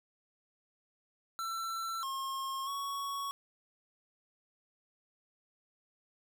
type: tone with pitch steps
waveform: square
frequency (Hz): 1342 / 1075 / 1114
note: E6 / C6 / C#6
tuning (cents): +31 / +47 / +8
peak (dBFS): -36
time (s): 1.39-3.31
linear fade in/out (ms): 0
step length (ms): 640
effects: none